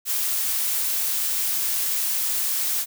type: noise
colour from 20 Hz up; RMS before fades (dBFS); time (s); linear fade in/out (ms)
blue; -24; 0.05-2.86; 50
effects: none